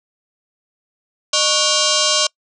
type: tone with frequency modulation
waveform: sine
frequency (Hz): 1110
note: C#6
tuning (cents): +2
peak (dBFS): -13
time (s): 1.33-2.27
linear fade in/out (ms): 5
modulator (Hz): 860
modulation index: 7
effects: noise-tail reverb RT60 0.1 s tail -26 dB re dry